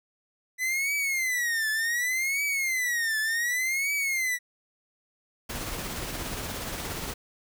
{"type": "tone with vibrato", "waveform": "45% pulse", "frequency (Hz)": 1995, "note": "B6", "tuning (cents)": 17, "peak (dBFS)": -25, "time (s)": [0.58, 4.39], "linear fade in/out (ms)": 50, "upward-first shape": "triangle", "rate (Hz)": 0.67, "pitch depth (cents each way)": 250}
{"type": "noise with tremolo", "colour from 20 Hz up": "pink", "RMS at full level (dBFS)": -33, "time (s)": [5.49, 7.14], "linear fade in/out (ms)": 10, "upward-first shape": "sine", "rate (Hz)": 17, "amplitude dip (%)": 30}
{"effects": []}